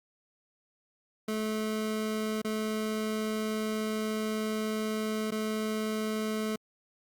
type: tone with dropouts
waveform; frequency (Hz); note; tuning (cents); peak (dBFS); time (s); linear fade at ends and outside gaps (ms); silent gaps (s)
25% pulse; 216.6; A3; -27; -26; 1.28-6.56; 5; 2.418-2.446 / 5.308-5.319
effects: Opus 48 kbps